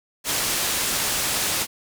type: low-pass noise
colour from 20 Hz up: white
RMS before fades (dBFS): -24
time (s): 0.24-1.67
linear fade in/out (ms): 50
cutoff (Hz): 11000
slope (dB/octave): 12
effects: none